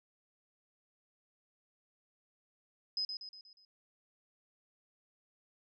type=tone with echo; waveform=sine; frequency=5050 Hz; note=D#8; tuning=25 cents sharp; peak=-32 dBFS; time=2.97-3.05 s; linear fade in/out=2 ms; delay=120 ms; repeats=5; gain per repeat=-6 dB; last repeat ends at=3.65 s; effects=none